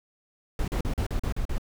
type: noise bursts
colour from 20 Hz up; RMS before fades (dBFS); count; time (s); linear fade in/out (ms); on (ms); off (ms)
brown; -27; 8; 0.59-1.582; 2; 89; 40
effects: none